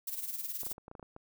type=noise with tremolo; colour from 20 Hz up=violet; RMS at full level=-36 dBFS; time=0.07-0.73 s; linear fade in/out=5 ms; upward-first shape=sine; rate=19 Hz; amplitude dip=65%
type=clicks; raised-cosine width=1 ms; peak=-33 dBFS; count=10; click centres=0.633 / 0.667 / 0.715 / 0.781 / 0.881 / 0.914 / 0.952 / 0.996 / 1.028 / 1.164 s
effects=none